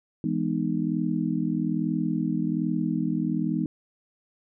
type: chord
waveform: sine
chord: E major seventh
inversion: none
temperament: just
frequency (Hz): 164.81 / 206 / 247.2 / 309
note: E3 / G#3 / B3 / D#4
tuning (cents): 0 / -14 / +2 / -12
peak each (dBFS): -29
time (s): 0.24-3.66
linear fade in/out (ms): 2
effects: none